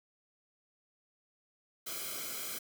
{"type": "noise with comb filter", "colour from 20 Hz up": "white", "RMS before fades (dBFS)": -40, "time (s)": [1.86, 2.59], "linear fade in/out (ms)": 10, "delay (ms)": 1.1, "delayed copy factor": -0.9, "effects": []}